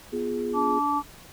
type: chord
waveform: sine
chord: F diminished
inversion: second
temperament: equal with one note detuned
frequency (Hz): 245.9 / 349.2 / 415.3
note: Cb4 / F4 / Ab4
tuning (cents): -7 / 0 / 0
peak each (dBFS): -31 / -33 / -28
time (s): 0.12-0.8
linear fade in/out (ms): 20
type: harmonic tone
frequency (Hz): 290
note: D4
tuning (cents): -22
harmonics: 1 / 3 / 4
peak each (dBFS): -29 / -26 / -25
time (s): 0.53-1.03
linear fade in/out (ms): 50
effects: pink hiss -48 dBFS RMS until 1.32 s